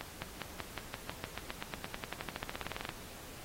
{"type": "accelerating click train", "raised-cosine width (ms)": 0.3, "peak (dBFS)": -21, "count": 29, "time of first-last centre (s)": [0.01, 2.891], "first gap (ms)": 210, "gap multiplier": 0.94, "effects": ["pink hiss -50 dBFS RMS until 3.44 s", "AAC 48 kbps"]}